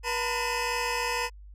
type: tone cluster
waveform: 25% pulse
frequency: 482 / 900 / 1006 / 2549 Hz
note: B4 / A5 / B5 / D#7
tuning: -42 / +39 / +32 / +41 cents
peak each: -29 dBFS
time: 0.03-1.3 s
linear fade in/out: 50 ms
effects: added 50 Hz sine -44 dBFS peak until 1.54 s + low-pass 12000 Hz 12 dB/octave